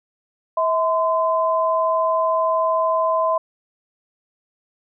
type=tone pair together; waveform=sine; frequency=646 / 1024.8 Hz; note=E5 / C6; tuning=-35 / -36 cents; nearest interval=minor sixth; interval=799 cents; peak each=-19 dBFS; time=0.57-3.38 s; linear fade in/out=5 ms; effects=none